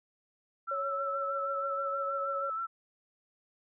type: tone with vibrato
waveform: sine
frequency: 1330 Hz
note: E6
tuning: 15 cents sharp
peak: -32 dBFS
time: 0.67-2.67 s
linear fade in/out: 20 ms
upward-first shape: sine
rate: 6.3 Hz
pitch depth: 38 cents each way
type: tone with tremolo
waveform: sine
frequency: 555 Hz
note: C#5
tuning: 2 cents sharp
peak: -33 dBFS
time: 0.71-2.5 s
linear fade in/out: 5 ms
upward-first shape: triangle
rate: 14 Hz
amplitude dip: 40%
effects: none